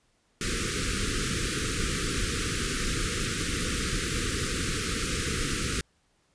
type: band-stop noise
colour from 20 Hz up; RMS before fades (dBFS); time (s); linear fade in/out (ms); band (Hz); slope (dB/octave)
pink; -29; 0.41-5.81; 2; 500 to 1200; 96
effects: pink hiss -69 dBFS RMS until 6.34 s + resampled to 22050 Hz